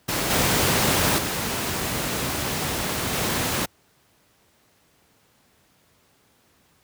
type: noise with level steps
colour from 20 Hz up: pink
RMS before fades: -24 / -20 / -26 / -24 dBFS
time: 0.08-3.66 s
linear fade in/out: 10 ms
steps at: 0.3 / 1.18 / 3.13 s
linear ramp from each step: 5 ms
effects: pink hiss -61 dBFS RMS until 6.83 s + high-pass 80 Hz 12 dB/octave